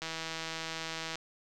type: click train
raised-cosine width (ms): 0.2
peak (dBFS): -20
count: 185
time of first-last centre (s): 0.02-1.156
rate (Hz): 162
effects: none